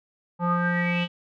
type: tone with low-pass filter sweep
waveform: square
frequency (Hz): 174.61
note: F3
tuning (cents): 0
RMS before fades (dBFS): -24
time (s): 0.39-1.08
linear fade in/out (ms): 50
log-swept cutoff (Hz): 1000 to 3100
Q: 9.3
effects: none